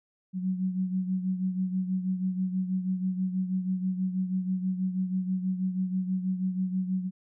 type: beating tone pair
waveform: sine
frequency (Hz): 185 / 191.2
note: F#3 / G3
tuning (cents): 0 / -43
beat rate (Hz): 6.2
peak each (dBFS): -27 / -34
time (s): 0.33-7.11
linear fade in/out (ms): 50
effects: none